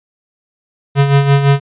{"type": "tone with tremolo", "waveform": "square", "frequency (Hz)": 140, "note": "C#3", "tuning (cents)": 18, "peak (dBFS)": -6, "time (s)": [0.95, 1.6], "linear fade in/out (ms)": 50, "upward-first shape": "sine", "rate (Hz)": 5.9, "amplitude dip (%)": 60, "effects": ["resampled to 8000 Hz"]}